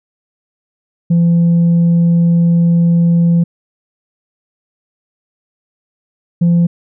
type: tone pair in turn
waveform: sine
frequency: 170 / 171.48 Hz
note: F3 / F3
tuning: -46 / -31 cents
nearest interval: unison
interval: 15 cents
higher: second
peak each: -5 dBFS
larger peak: neither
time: 1.1-3.44 / 6.41-6.67 s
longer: first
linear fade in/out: 10 ms
effects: tanh soft clip ceiling -6 dBFS